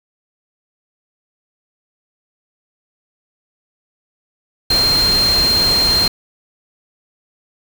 sine tone in noise, 4186 Hz, C8, in tune, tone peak -12 dBFS, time 4.7-6.08 s, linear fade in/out 5 ms, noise pink, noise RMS -21 dBFS, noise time 4.7-6.08 s, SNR +6 dB, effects none

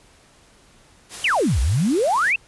white noise, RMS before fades -34 dBFS, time 1.09-2.34 s, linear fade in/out 50 ms
sine exponential two-way sweep, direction down then up, 3164 to 56.4 to 2769 Hz, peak -16 dBFS, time 1.24-2.36 s, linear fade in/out 5 ms, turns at 1.6 s
effects pink hiss -53 dBFS RMS until 2.47 s + resampled to 24000 Hz

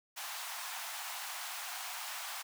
pink high-pass noise, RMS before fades -42 dBFS, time 0.16-2.43 s, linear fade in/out 20 ms, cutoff 720 Hz, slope 48 dB/octave, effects none

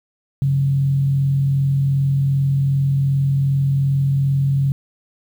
sine tone with frequency modulation, 137.9 Hz, C#3, 9 cents flat, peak -14 dBFS, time 0.42-4.72 s, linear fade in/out 0 ms, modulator 42.6 Hz, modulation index 0.25, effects 8-bit

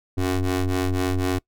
25% pulse ring-modulated tone, 92.5 Hz, F#2, in tune, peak -14 dBFS, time 0.17-1.39 s, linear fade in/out 10 ms, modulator 183 Hz, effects noise-tail reverb RT60 0.1 s tail -23 dB re dry

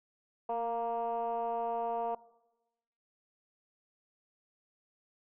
sine tone with frequency modulation, 698.5 Hz, F5, in tune, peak -30 dBFS, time 0.49-2.15 s, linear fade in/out 5 ms, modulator 235 Hz, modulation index 1.1, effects noise-tail reverb RT60 1.0 s tail -20 dB re dry + tanh soft clip ceiling -26 dBFS

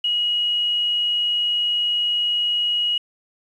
sine tone with quantisation, 2900 Hz, F#7, 35 cents flat, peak -18 dBFS, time 0.04-2.98 s, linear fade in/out 5 ms, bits 8, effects resampled to 24000 Hz

